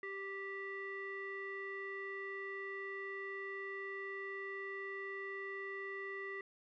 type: tone with low-pass filter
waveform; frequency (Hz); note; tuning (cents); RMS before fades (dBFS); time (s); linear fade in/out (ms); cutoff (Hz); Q
square; 392; G4; 0; -44; 0.03-6.41; 2; 1900; 6.7
effects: none